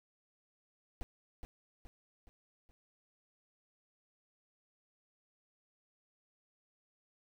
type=noise with echo; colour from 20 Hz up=brown; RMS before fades=-38 dBFS; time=1.01-1.03 s; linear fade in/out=0 ms; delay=420 ms; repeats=4; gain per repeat=-6 dB; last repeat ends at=2.71 s; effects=none